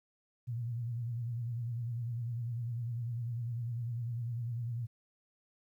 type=tone with vibrato; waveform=sine; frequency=118.2 Hz; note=A#2; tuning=24 cents sharp; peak=-34 dBFS; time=0.47-4.87 s; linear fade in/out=20 ms; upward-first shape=sine; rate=10 Hz; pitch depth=75 cents each way; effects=12-bit